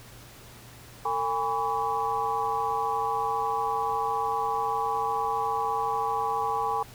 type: tone cluster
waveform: sine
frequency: 452 / 816 / 999 / 1133 Hz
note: A4 / G#5 / B5 / C#6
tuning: +47 / -31 / +20 / +37 cents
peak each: -34 / -28 / -31 / -31 dBFS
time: 1.05-6.83 s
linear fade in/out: 5 ms
effects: added 118 Hz sine -51 dBFS peak until 6.94 s + pink hiss -49 dBFS RMS until 6.94 s